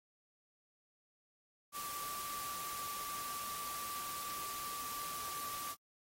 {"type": "tone in noise", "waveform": "sine", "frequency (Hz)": 1164, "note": "D6", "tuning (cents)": -16, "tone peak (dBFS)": -43, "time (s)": [1.72, 5.76], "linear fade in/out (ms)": 50, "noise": "white", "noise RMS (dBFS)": -45, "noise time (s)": [1.72, 5.76], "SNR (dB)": -1, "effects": ["AAC 48 kbps"]}